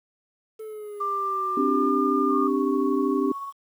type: exponential sweep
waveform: triangle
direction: down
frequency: 439.5 to 349.2 Hz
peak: -32 dBFS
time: 0.59-1.91 s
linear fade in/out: 10 ms
type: tone with pitch glide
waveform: sine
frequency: 1185 to 1202.9 Hz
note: D6 to D6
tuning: +15 to +41 cents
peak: -24 dBFS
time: 1-2.48 s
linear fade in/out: 10 ms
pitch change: +26 cents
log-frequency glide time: 1.43-1.86 s
type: chord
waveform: sine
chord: C suspended second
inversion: none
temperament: just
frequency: 261.6 / 294.3 / 392.4 Hz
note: C4 / D4 / G4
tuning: 0 / +4 / +2 cents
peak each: -25 dBFS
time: 1.57-3.32 s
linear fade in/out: 5 ms
type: tone with tremolo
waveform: sine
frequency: 1109 Hz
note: C#6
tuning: in tune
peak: -29 dBFS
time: 2.29-3.53 s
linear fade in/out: 50 ms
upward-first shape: triangle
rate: 16 Hz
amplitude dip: 45%
effects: 9-bit